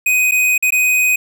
square tone with dropouts, 2501 Hz, D#7, 8 cents sharp, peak -12 dBFS, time 0.06-1.16 s, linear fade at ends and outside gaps 5 ms, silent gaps 0.312-0.319 / 0.579-0.625 / 0.706-0.722 s, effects none

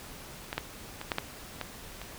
clicks, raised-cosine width 0.3 ms, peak -17 / -13 / -21 / -12 / -12 / -17 / -24 dBFS, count 7, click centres 0.529 / 0.58 / 1.014 / 1.118 / 1.184 / 1.613 / 2.016 s, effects pink hiss -46 dBFS RMS until 2.18 s

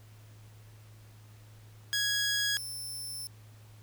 15% pulse tone pair in turn, 1661.2 / 5332 Hz, G#6 / E8, 0 / +19 cents, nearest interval octave + minor sixth, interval 2019 cents, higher second, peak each -21 / -32 dBFS, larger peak first, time 1.93-2.57 / 2.57-3.27 s, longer second, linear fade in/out 0 ms, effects added 107 Hz sine -51 dBFS peak until 3.82 s + pink hiss -61 dBFS RMS until 3.82 s

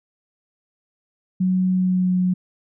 sine tone with pitch glide, 185 to 182.45 Hz, F#3 to F#3, 0 to -24 cents, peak -16 dBFS, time 1.4-2.34 s, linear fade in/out 10 ms, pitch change -24 cents, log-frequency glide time 1.71-2.16 s, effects none

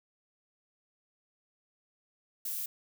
violet noise, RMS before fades -36 dBFS, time 2.45-2.66 s, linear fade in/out 5 ms, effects none

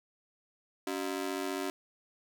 sawtooth ring-modulated tone, 330 Hz, E4, 2 cents sharp, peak -26 dBFS, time 0.87-1.7 s, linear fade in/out 0 ms, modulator 47.5 Hz, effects none

